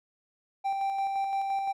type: tone with tremolo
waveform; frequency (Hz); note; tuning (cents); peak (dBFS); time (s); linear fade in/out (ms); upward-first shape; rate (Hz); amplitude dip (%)
triangle; 784; G5; 0; -24; 0.64-1.73; 20; square; 5.8; 30
effects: none